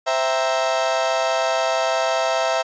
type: chord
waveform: 35% pulse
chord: C dominant seventh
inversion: none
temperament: equal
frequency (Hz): 523.3 / 659.3 / 784 / 932.3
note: C5 / E5 / G5 / Bb5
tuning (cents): 0 / 0 / 0 / 0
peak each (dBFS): -24 / -19 / -25 / -25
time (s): 0.06-2.63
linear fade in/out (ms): 20
effects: resampled to 16000 Hz